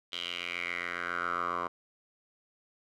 10% pulse tone with band-pass filter sweep, 87.3 Hz, F2, in tune, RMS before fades -35 dBFS, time 0.12-1.68 s, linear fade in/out 10 ms, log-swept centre 3300 to 1000 Hz, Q 4.9, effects none

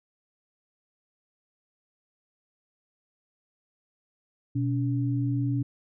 sine tone pair together, 123.4 / 284.3 Hz, B2 / C#4, -1 / +44 cents, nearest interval octave + major second, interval 1445 cents, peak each -25 / -29 dBFS, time 4.55-5.63 s, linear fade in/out 10 ms, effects none

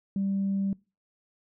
sine tone, 196 Hz, G3, in tune, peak -24 dBFS, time 0.16-0.73 s, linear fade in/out 2 ms, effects noise-tail reverb RT60 0.3 s tail -25 dB re dry + tanh soft clip ceiling -21 dBFS

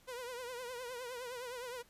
sawtooth tone with vibrato, 493.9 Hz, B4, in tune, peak -38 dBFS, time 0.07-1.83 s, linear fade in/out 20 ms, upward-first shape triangle, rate 9.7 Hz, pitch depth 100 cents each way, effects pink hiss -66 dBFS RMS until 1.89 s + resampled to 32000 Hz

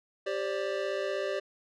square chord, G suspended fourth, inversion none, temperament equal with one note detuned, 392 / 531.2 / 587.3 Hz, G4 / C5 / D5, 0 / +26 / 0 cents, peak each -35 / -37 / -34 dBFS, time 0.26-1.4 s, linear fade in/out 10 ms, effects low-pass 4000 Hz 12 dB/octave

